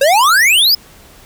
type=exponential sweep; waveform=square; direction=up; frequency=523.3 to 5210 Hz; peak=-8 dBFS; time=0.01-0.75 s; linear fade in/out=5 ms; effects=pink hiss -42 dBFS RMS until 1.25 s